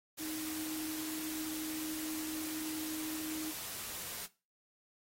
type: tone in noise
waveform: sine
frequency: 313 Hz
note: D#4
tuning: 10 cents sharp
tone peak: -39 dBFS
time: 0.19-3.52 s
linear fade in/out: 20 ms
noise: white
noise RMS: -43 dBFS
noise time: 0.17-4.27 s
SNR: +1 dB
effects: noise-tail reverb RT60 0.3 s tail -18 dB re dry + AAC 48 kbps